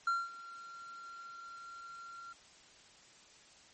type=tone with ADSR envelope; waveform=triangle; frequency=1375 Hz; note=F6; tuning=27 cents flat; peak=-26 dBFS; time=0.07-2.33 s; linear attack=4 ms; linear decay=210 ms; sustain=-19 dB; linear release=5 ms; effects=white hiss -60 dBFS RMS until 3.73 s + MP3 32 kbps